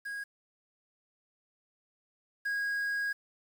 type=tone pair in turn; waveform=triangle; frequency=1642 / 1642 Hz; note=G#6 / G#6; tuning=-20 / -20 cents; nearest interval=unison; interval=0 cents; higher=neither; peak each=-34 / -28 dBFS; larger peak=second; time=0.05-0.24 / 2.45-3.13 s; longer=second; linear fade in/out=10 ms; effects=9-bit